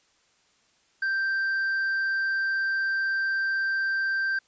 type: tone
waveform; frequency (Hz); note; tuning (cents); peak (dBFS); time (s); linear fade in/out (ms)
triangle; 1569; G6; +1; -22; 1.02-4.39; 5
effects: white hiss -65 dBFS RMS until 4.47 s + resampled to 16000 Hz